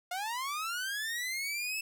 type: linear sweep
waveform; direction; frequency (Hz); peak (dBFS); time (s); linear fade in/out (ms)
sawtooth; up; 698.5 to 2636; -30; 0.11-1.81; 5
effects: none